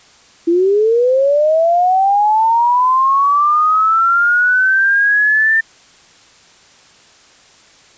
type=linear sweep; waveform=sine; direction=up; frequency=329.6 to 1800 Hz; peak=-9 dBFS; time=0.47-5.61 s; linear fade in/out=10 ms; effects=white hiss -46 dBFS RMS until 7.97 s + resampled to 16000 Hz